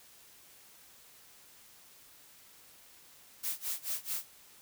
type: noise with tremolo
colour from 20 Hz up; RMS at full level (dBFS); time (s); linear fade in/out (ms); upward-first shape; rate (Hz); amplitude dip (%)
blue; -34; 3.43-4.26; 10; sine; 4.6; 95
effects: white hiss -58 dBFS RMS until 4.61 s